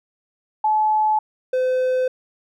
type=tone pair in turn; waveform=sine / triangle; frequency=860 / 511.4 Hz; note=A5 / C5; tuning=-40 / -40 cents; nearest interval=major sixth; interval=900 cents; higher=first; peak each=-15 dBFS; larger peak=neither; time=0.64-1.19 / 1.53-2.08 s; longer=neither; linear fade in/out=5 ms; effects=none